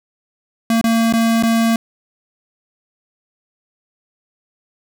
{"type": "tone with dropouts", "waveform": "square", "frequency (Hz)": 227.9, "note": "A#3", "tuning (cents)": -39, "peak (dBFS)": -13, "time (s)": [0.7, 1.76], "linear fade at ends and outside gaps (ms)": 2, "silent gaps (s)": [[0.813, 0.841], [1.126, 1.136], [1.426, 1.434]], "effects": []}